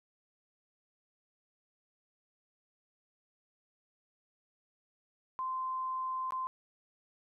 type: tone with dropouts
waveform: sine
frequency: 1038 Hz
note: C6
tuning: 14 cents flat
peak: -33 dBFS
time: 5.39-6.47 s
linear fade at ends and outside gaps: 0 ms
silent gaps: 6.307-6.322 s
effects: none